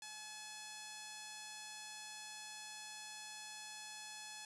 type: tone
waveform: 5% pulse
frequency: 855 Hz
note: A5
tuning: 50 cents flat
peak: -36 dBFS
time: 0.02-4.45 s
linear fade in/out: 2 ms
effects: resampled to 22050 Hz + 11-bit